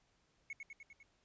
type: tone with echo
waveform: triangle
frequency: 2200 Hz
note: C#7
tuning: 14 cents flat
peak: -40 dBFS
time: 0.5-0.53 s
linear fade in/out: 2 ms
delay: 100 ms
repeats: 5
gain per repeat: -3 dB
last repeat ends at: 1.03 s
effects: pink hiss -75 dBFS RMS until 1.24 s + resampled to 16000 Hz